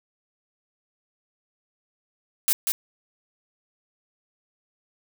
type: noise with echo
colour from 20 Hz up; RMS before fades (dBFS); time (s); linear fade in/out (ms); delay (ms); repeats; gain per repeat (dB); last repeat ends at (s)
blue; -20; 2.48-2.53; 0; 190; 1; -4; 2.72
effects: none